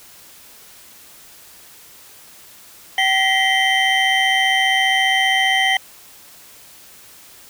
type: tone cluster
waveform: triangle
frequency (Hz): 766 / 1921 / 2056 / 3113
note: G5 / B6 / C7 / G7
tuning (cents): -40 / -48 / -31 / -13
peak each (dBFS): -18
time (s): 2.98-5.77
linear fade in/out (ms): 2
effects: white hiss -44 dBFS RMS until 7.49 s